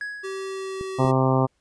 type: tone with exponential decay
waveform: triangle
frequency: 1670 Hz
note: G#6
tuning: 9 cents sharp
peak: -25 dBFS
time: 0.01-0.89 s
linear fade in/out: 1 ms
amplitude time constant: 190 ms
type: tone with pitch glide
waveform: square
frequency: 385.3 to 380.4 Hz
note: G4 to F#4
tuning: -30 to +48 cents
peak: -30 dBFS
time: 0.23-1.12 s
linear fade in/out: 20 ms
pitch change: -22 cents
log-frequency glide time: 0.46-0.98 s
type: clicks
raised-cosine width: 3 ms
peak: -22 dBFS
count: 2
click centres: 0.811 / 1.049 s
type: harmonic tone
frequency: 131.3 Hz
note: C3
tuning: 6 cents sharp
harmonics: 1 / 2 / 3 / 4 / 5 / 6 / 7 / 8 / 9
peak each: -21 / -24 / -26 / -27 / -28 / -29 / -29 / -30 / -31 dBFS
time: 0.98-1.47 s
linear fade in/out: 20 ms
effects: pink hiss -70 dBFS RMS until 1.6 s + resampled to 22050 Hz